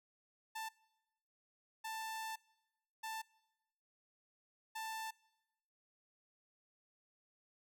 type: tone bursts at uneven times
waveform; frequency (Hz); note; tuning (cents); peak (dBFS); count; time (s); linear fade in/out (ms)
sawtooth; 886; A5; +12; -38; 4; 0.55-0.69 / 1.84-2.36 / 3.03-3.22 / 4.75-5.11; 10
effects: noise-tail reverb RT60 1.0 s tail -23 dB re dry